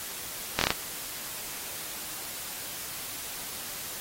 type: slowing click train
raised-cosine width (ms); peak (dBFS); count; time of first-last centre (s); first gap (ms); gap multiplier
0.2; -5; 5; 0.59-0.705; 23; 1.15
effects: white hiss -38 dBFS RMS until 4 s + AAC 48 kbps